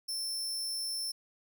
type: tone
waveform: sawtooth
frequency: 5350 Hz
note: E8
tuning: 25 cents sharp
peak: -31 dBFS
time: 0.08-1.12 s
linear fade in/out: 10 ms
effects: none